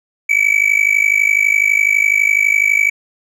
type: tone with amplitude modulation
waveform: triangle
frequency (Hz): 2290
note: D7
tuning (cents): -44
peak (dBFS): -5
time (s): 0.29-2.9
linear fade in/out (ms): 10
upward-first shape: sine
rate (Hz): 52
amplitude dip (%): 90
effects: none